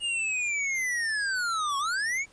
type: linear two-way sweep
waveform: square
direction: down then up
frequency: 2870 to 1088 to 2311 Hz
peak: -27 dBFS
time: 0-2.26 s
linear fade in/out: 50 ms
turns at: 1.78 s
effects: pink hiss -58 dBFS RMS until 2.32 s + resampled to 22050 Hz